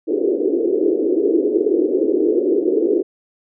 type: band-pass noise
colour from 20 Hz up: pink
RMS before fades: -17 dBFS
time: 0.07-3.03 s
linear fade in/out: 20 ms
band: 320 to 440 Hz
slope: 48 dB/octave
effects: none